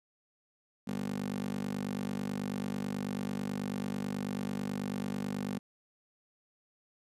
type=tone with high-pass filter; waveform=15% pulse; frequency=49.16 Hz; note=G1; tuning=6 cents sharp; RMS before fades=-36 dBFS; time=0.87-5.59 s; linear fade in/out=10 ms; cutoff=220 Hz; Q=3.5; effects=resampled to 32000 Hz